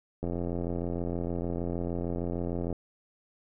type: click train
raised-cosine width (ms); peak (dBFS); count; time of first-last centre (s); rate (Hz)
2; -20; 217; 0.23-2.727; 86.5
effects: none